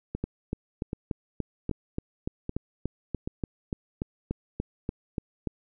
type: two click trains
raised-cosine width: 3 ms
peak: -18 / -16 dBFS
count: 5 / 19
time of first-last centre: 0.15-3.275 / 0.24-5.473 s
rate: 1.28 / 3.44 Hz
effects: none